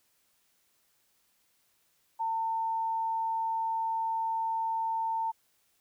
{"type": "tone", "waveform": "sine", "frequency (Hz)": 900, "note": "A5", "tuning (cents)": 39, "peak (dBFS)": -28, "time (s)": [2.19, 5.32], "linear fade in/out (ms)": 20, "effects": ["white hiss -71 dBFS RMS until 5.8 s"]}